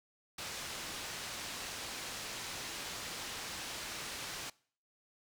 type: low-pass noise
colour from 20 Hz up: white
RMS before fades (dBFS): -43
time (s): 0.38-4.5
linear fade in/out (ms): 5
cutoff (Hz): 6000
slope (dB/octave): 12
effects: noise-tail reverb RT60 0.5 s tail -23 dB re dry